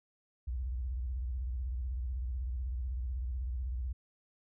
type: tone with vibrato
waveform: sine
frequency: 62.4 Hz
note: B1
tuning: 19 cents sharp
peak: -33 dBFS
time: 0.47-3.93 s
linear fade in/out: 10 ms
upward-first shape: square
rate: 16 Hz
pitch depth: 160 cents each way
effects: none